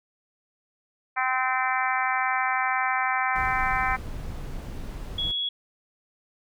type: harmonic tone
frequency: 258 Hz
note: C4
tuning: 24 cents flat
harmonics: 3 / 4 / 5 / 6 / 7 / 8 / 9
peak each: -28 / -29 / -30 / -31 / -31 / -32 / -33 dBFS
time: 1.16-3.97 s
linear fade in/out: 20 ms
type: noise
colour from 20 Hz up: brown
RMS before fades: -34 dBFS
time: 3.35-5.32 s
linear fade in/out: 10 ms
type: tone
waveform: sine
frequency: 3352 Hz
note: G#7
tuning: 15 cents sharp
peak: -25 dBFS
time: 5.18-5.49 s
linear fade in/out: 5 ms
effects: none